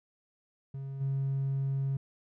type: tone with level steps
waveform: triangle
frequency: 136.3 Hz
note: C#3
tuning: 29 cents flat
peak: -34 / -25 dBFS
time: 0.74-1.97 s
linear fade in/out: 5 ms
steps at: 1 s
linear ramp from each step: 20 ms
effects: tanh soft clip ceiling -24 dBFS